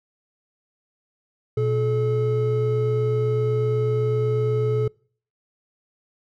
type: tone pair together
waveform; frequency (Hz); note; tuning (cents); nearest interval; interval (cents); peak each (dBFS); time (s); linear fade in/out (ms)
triangle; 120.66 / 430; B2 / A4; -40 / -40; octave + minor seventh; 2200; -20; 1.57-4.88; 5
effects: noise-tail reverb RT60 0.5 s tail -26 dB re dry